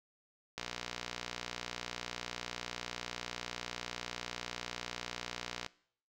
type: click train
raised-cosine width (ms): 0.2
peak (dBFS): -20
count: 306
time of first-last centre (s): 0.58-5.663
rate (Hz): 60
effects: noise-tail reverb RT60 0.6 s tail -22 dB re dry